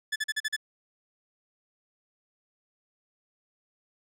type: tone bursts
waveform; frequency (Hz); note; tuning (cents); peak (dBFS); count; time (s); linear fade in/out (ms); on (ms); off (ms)
sawtooth; 1733; A6; -27; -23; 6; 0.12-0.565; 10; 40; 41
effects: low-pass 10000 Hz 12 dB/octave